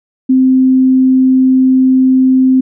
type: tone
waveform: sine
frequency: 260 Hz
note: C4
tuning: 11 cents flat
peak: -5 dBFS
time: 0.29-2.61 s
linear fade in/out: 10 ms
effects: none